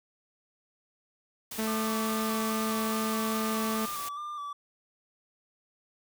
white noise, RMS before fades -39 dBFS, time 1.51-4.09 s, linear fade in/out 5 ms
sawtooth tone, 220 Hz, A3, in tune, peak -25 dBFS, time 1.58-3.86 s, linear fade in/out 10 ms
triangle tone with vibrato, 1174.7 Hz, D6, in tune, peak -33 dBFS, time 1.67-4.53 s, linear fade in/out 5 ms, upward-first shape square, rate 2.4 Hz, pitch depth 31 cents each way
effects none

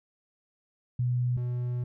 sine / triangle tone pair in turn, 123.47 / 122.83 Hz, B2 / B2, 0 / -9 cents, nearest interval unison, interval 9 cents, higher first, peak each -24 / -26 dBFS, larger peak first, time 0.99-1.37 / 1.37-1.84 s, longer second, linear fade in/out 5 ms, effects none

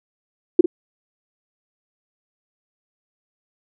sine tone with echo, 349.2 Hz, F4, in tune, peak -4 dBFS, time 0.59-0.61 s, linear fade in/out 5 ms, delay 50 ms, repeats 1, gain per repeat -13 dB, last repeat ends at 0.66 s, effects none

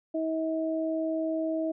sine tone pair together, 320.4 / 640.8 Hz, E4 / E5, -49 / -49 cents, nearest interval octave, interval 1200 cents, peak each -29 / -30 dBFS, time 0.14-1.72 s, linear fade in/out 10 ms, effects none

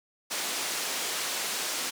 white band-pass noise, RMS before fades -32 dBFS, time 0.3-1.91 s, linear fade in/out 20 ms, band 270 to 8100 Hz, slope 12 dB/octave, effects none

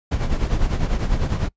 brown noise with tremolo, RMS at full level -17 dBFS, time 0.11-1.49 s, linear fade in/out 10 ms, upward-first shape triangle, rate 10 Hz, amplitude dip 75%, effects noise-tail reverb RT60 0.1 s tail -24 dB re dry + resampled to 16000 Hz

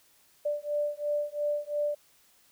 sine beating tone pair, 587.3 / 590.2 Hz, D5 / D5, 0 / +8 cents, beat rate 2.9 Hz, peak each -31 dBFS, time 0.45-1.95 s, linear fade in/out 10 ms, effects white hiss -63 dBFS RMS until 2.51 s

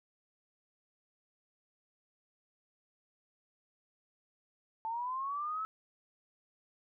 sine linear sweep, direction up, 880 to 1309 Hz, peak -34 dBFS, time 4.85-5.65 s, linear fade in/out 0 ms, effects none

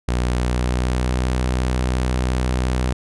sawtooth tone with pitch glide, 61 to 62.86 Hz, B1 to B1, -21 to +31 cents, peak -14 dBFS, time 0.08-2.93 s, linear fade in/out 5 ms, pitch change +52 cents, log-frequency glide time 0.21-1.25 s, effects resampled to 24000 Hz

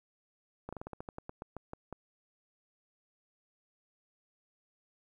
slowing click train, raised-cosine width 1 ms, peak -27 dBFS, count 14, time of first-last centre 0.69-1.927 s, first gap 36 ms, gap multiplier 1.15, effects 11-bit

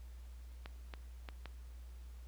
clicks, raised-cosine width 0.3 ms, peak -30 dBFS, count 4, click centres 0.659 / 0.938 / 1.288 / 1.457 s, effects added 60 Hz sine -48 dBFS peak until 2.27 s + pink hiss -67 dBFS RMS until 2.27 s

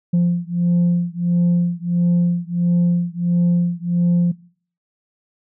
sine beating tone pair, 173.4 / 174.9 Hz, F3 / F3, -12 / +3 cents, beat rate 1.5 Hz, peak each -16 dBFS, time 0.13-4.32 s, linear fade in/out 10 ms, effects noise-tail reverb RT60 0.5 s tail -22 dB re dry + tanh soft clip ceiling -11 dBFS

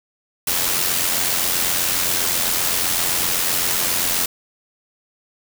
white noise with amplitude modulation, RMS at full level -18 dBFS, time 0.47-4.26 s, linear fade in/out 5 ms, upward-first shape sine, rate 87.7 Hz, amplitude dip 45%, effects none

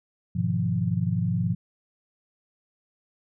sine chord, F half-diminished seventh, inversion first, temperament equal with one note detuned, 102.87 / 123.47 / 155.56 / 174.61 Hz, Ab2 / Cb3 / Eb3 / F3, -16 / 0 / 0 / 0 cents, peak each -28 / -28 / -31 / -26 dBFS, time 0.35-1.55 s, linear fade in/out 10 ms, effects none

